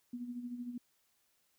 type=tone with tremolo; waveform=sine; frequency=243.2 Hz; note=B3; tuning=26 cents flat; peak=-37 dBFS; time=0.13-0.78 s; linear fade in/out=5 ms; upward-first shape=sine; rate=13 Hz; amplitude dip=60%; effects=white hiss -75 dBFS RMS until 1.58 s